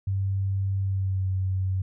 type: tone with pitch glide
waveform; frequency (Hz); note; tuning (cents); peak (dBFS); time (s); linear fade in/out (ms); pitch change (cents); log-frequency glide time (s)
sine; 97.2 to 94.38; G2 to F#2; -14 to +35; -23; 0.07-1.82; 5; -51; 0.81-1.28
effects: none